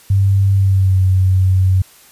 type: tone with pitch glide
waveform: sine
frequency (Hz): 98 to 93.68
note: G2 to F#2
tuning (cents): 0 to +22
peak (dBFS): -9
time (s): 0.1-1.82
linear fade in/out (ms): 5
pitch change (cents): -78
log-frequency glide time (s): 0.54-1.01
effects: white hiss -45 dBFS RMS until 2.11 s + resampled to 32000 Hz